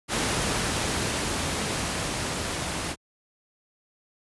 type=noise with level ramp; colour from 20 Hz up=pink; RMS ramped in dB=-25 to -30 dBFS; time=0.08-2.96 s; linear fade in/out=50 ms; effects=high-pass 60 Hz 12 dB/octave + resampled to 24000 Hz